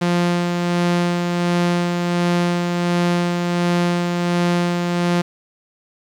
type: tone with tremolo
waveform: sawtooth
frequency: 174.61 Hz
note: F3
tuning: in tune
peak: -11 dBFS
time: 0.01-5.22 s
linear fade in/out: 10 ms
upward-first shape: sine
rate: 1.4 Hz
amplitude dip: 35%
effects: low-pass 6000 Hz 12 dB/octave + 8-bit

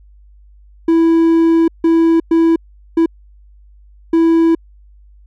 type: tone bursts at uneven times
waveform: triangle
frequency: 329.6 Hz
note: E4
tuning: in tune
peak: -6 dBFS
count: 5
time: 0.88-1.68 / 1.84-2.2 / 2.31-2.56 / 2.97-3.06 / 4.13-4.55 s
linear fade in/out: 5 ms
effects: added 50 Hz sine -41 dBFS peak until 5.26 s

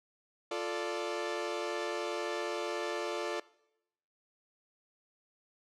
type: chord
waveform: sawtooth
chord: D minor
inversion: first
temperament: equal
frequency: 349.2 / 440 / 587.3 Hz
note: F4 / A4 / D5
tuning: 0 / 0 / 0 cents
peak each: -34 dBFS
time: 0.51-3.4 s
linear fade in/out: 5 ms
effects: noise-tail reverb RT60 0.8 s tail -21 dB re dry + low-pass 6000 Hz 12 dB/octave

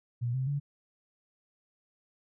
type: tone with pitch steps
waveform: sine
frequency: 120 / 130.86 / 142.7 Hz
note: B2 / C3 / D3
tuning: -49 / +1 / -49 cents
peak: -28 dBFS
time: 0.21-0.6 s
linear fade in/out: 20 ms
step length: 130 ms
effects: none

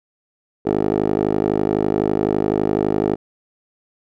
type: tone with band-pass filter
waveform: 10% pulse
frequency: 51.91 Hz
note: G#1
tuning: in tune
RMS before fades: -19 dBFS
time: 0.65-3.16 s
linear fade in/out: 20 ms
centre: 440 Hz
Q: 3.5
effects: none

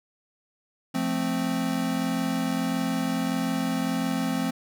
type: chord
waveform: square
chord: F major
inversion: none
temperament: equal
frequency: 174.61 / 220 / 261.6 Hz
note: F3 / A3 / C4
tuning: 0 / 0 / 0 cents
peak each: -31 / -31 / -28 dBFS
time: 0.94-4.51 s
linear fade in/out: 10 ms
effects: none

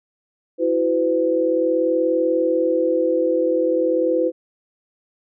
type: chord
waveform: sine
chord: E suspended second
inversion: none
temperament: equal with one note detuned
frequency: 329.6 / 370 / 506.3 Hz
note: E4 / F#4 / B4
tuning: 0 / 0 / +43 cents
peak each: -21 / -24 / -18 dBFS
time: 0.58-4.32 s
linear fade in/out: 50 ms
effects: none

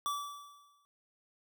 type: tone with exponential decay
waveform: square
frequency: 1155 Hz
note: D6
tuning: 29 cents flat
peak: -31 dBFS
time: 0.06-0.85 s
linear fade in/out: 0 ms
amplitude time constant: 170 ms
effects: none

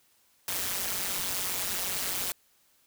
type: noise with amplitude modulation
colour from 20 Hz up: white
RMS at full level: -28 dBFS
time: 0.48-2.32 s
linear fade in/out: 2 ms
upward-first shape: sine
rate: 185 Hz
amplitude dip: 85%
effects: white hiss -66 dBFS RMS until 2.86 s

